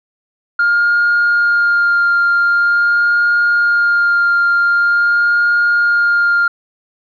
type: tone with vibrato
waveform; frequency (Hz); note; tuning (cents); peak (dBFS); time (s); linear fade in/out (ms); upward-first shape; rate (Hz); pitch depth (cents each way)
sine; 1408; F6; +14; -8; 0.59-6.48; 5; sine; 0.45; 13
effects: tanh soft clip ceiling -7 dBFS